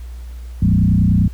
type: tone with frequency modulation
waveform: sine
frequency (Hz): 139.6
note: C#3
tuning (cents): +13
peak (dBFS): -10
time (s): 0.62-1.28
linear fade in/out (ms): 5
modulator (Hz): 30.2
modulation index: 2.6
effects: added 60 Hz sine -28 dBFS peak until 1.33 s + pink hiss -49 dBFS RMS until 1.33 s